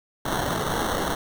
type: noise with sample-and-hold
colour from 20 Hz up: blue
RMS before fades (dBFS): -26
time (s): 0.25-1.15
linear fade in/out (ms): 5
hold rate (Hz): 2450
effects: none